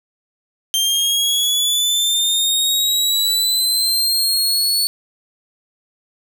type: linear sweep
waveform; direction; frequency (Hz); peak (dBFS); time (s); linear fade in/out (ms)
sawtooth; up; 3156 to 4435; -12; 0.74-4.87; 0
effects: none